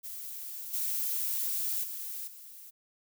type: noise with level steps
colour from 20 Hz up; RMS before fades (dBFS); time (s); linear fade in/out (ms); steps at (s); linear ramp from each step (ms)
violet; -41 / -32 / -39 / -49; 0.03-2.71; 20; 0.73 / 1.83 / 2.27; 10
effects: none